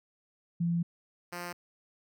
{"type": "tone pair in turn", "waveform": ["sine", "5% pulse"], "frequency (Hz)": [170.3, 175.39], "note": ["F3", "F3"], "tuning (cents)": [-43, 8], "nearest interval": "minor second", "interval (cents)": 51, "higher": "second", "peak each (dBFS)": -26, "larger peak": "neither", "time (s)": [[0.6, 0.83], [1.32, 1.53]], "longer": "first", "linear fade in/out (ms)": 10, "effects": []}